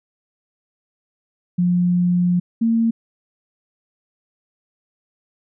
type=tone pair in turn; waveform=sine; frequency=177.3 / 228.2 Hz; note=F3 / A#3; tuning=+26 / -37 cents; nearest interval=major third; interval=437 cents; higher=second; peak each=-14 dBFS; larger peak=neither; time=1.58-2.4 / 2.61-2.91 s; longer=first; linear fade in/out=10 ms; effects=none